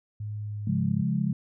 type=tone with pitch glide; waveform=sine; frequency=105.3 to 103.91 Hz; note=G#2 to G#2; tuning=+24 to +1 cents; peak=-31 dBFS; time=0.2-1.02 s; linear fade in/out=5 ms; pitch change=-23 cents; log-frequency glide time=0.35-0.66 s
type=chord; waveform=sine; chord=Db major; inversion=none; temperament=equal with one note detuned; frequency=137.95 / 174.61 / 207.7 Hz; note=Db3 / F3 / Ab3; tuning=-8 / 0 / 0 cents; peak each=-28 dBFS; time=0.67-1.33 s; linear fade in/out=5 ms
effects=none